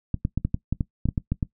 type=clicks; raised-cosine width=5 ms; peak=-11 dBFS; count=12; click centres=0.143 / 0.251 / 0.376 / 0.45 / 0.544 / 0.726 / 0.808 / 1.056 / 1.088 / 1.178 / 1.32 / 1.428 s; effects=noise-tail reverb RT60 0.1 s tail -19 dB re dry